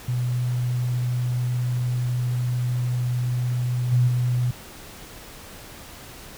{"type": "tone with level steps", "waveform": "sine", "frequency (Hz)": 123.47, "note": "B2", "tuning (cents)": 0, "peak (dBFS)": [-21, -15, -19], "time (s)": [0.08, 4.51], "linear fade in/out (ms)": 5, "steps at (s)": [3.91, 4.07], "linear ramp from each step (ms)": 20, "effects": ["pink hiss -42 dBFS RMS until 6.37 s"]}